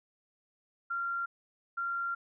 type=tone bursts at uneven times; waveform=sine; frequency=1382 Hz; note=F6; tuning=19 cents flat; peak=-31 dBFS; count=2; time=0.9-1.26 / 1.77-2.15 s; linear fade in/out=10 ms; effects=none